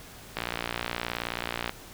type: click train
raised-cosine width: 0.3 ms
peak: -13 dBFS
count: 79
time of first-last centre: 0.37-1.694 s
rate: 58.9 Hz
effects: pink hiss -47 dBFS RMS until 1.93 s